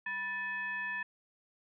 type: tone with frequency modulation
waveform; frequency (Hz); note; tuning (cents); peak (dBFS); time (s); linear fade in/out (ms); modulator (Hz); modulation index
sine; 1760; A6; 0; -34; 0.06-1.03; 5; 783; 0.69
effects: none